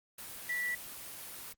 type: tone in noise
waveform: sine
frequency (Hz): 1957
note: B6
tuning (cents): -16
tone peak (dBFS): -32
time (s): 0.49-0.75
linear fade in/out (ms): 5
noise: white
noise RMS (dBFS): -45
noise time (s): 0.18-1.53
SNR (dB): +10
effects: Opus 24 kbps